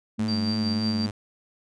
sine tone, 220 Hz, A3, in tune, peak -24 dBFS, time 0.18-1.08 s, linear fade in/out 20 ms
sawtooth tone with vibrato, 102.8 Hz, G#2, 17 cents flat, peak -26 dBFS, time 0.19-1.11 s, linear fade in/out 5 ms, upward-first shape sine, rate 3.4 Hz, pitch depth 70 cents each way
sine tone with tremolo, 4699 Hz, D8, in tune, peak -29 dBFS, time 0.28-1.06 s, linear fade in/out 5 ms, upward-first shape sine, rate 5.5 Hz, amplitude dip 50%
effects resampled to 22050 Hz

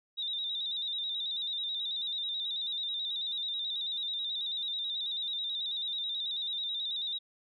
sine tone with vibrato, 3707 Hz, A#7, 10 cents flat, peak -32 dBFS, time 0.17-7.19 s, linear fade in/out 20 ms, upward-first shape square, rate 9.2 Hz, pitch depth 55 cents each way, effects none

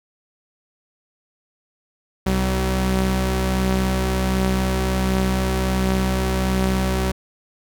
sawtooth tone pair together, 63.79 / 190 Hz, C2 / F#3, -43 / +46 cents, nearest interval octave + perfect fifth, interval 1889 cents, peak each -17 dBFS, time 2.26-7.12 s, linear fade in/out 10 ms, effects none

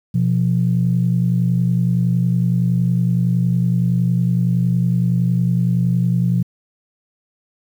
sine tone pair together, 124.1 / 174.9 Hz, B2 / F3, +9 / +3 cents, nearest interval tritone, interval 594 cents, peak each -16 dBFS, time 0.14-6.43 s, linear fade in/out 10 ms, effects tanh soft clip ceiling -6 dBFS + 8-bit

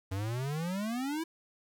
square exponential sweep, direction up, 92.5 to 335.3 Hz, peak -33 dBFS, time 0.11-1.24 s, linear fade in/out 10 ms, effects 10-bit

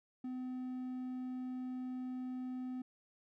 triangle tone, 254.2 Hz, C4, 50 cents flat, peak -37 dBFS, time 0.24-2.82 s, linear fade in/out 5 ms, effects none

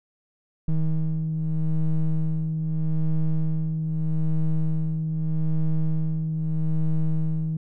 triangle ring-modulated tone, 78.9 Hz, D#2, 25 cents sharp, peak -15 dBFS, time 0.68-7.57 s, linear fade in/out 5 ms, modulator 79.3 Hz, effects none

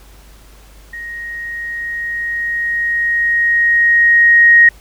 sine tone with level ramp, 1875 Hz, A#6, 10 cents sharp, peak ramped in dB -25 to -3 dBFS, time 0.93-4.69 s, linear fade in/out 5 ms, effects added 50 Hz sine -40 dBFS peak until 4.8 s + pink hiss -46 dBFS RMS until 4.8 s

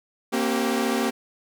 sawtooth tone cluster, 233.8 / 268.6 / 386.9 Hz, A#3 / C4 / G4, +5 / +46 / -23 cents, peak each -21 / -23 / -23 dBFS, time 0.32-1.11 s, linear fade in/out 20 ms, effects none

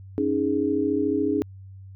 sine chord, C# suspended second, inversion none, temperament equal, 277.2 / 311.1 / 415.3 Hz, C#4 / D#4 / G#4, 0 / 0 / 0 cents, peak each -25 dBFS, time 0.18-1.42 s, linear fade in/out 0 ms, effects added 96 Hz sine -40 dBFS peak until 1.95 s

